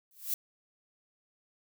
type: noise with exponential growth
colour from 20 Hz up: violet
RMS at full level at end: -28 dBFS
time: 0.11-0.34 s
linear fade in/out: 2 ms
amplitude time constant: 50 ms
effects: none